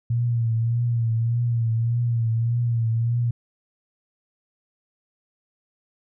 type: tone with vibrato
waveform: sine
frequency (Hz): 116.54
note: A#2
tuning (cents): 0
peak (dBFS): -19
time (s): 0.1-3.31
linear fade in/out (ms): 5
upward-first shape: triangle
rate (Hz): 1.7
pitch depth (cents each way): 60
effects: none